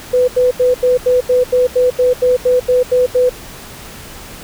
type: tone bursts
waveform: sine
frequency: 499.8 Hz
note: B4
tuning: 21 cents sharp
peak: -8 dBFS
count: 14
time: 0.13-3.296 s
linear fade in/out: 10 ms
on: 150 ms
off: 82 ms
effects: pink hiss -33 dBFS RMS until 4.43 s